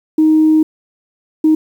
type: tone bursts at uneven times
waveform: sine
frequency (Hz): 312.6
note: D#4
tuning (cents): +8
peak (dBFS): -6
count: 2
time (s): 0.18-0.63 / 1.44-1.55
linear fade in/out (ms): 5
effects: tanh soft clip ceiling -2 dBFS + 7-bit